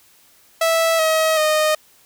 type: tone with pitch steps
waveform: sawtooth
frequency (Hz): 656 / 636.2 / 617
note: E5 / D#5 / D#5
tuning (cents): -9 / +38 / -15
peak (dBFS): -11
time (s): 0.61-1.75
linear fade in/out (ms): 5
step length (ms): 380
effects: white hiss -53 dBFS RMS until 2.05 s